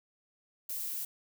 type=noise; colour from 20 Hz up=violet; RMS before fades=-37 dBFS; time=0.69-1.05 s; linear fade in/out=5 ms; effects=none

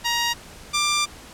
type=tone pair in turn; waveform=10% pulse; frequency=943 / 1186.3 Hz; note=A#5 / D6; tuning=+20 / +17 cents; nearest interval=major third; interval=397 cents; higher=second; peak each=-12 / -11 dBFS; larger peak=second; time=0.04-0.34 / 0.73-1.06 s; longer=second; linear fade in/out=20 ms; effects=pink hiss -43 dBFS RMS until 1.33 s + low-pass 11000 Hz 12 dB/octave

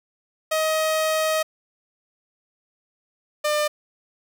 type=tone pair in turn; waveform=sawtooth; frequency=630 / 599.6 Hz; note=D#5 / D5; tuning=+21 / +36 cents; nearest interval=minor second; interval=85 cents; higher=first; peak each=-16 dBFS; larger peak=neither; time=0.51-1.43 / 3.44-3.68 s; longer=first; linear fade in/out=10 ms; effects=none

